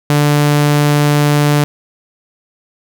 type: tone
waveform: sawtooth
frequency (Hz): 146.83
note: D3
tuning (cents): 0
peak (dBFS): -5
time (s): 0.1-1.64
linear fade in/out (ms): 0
effects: none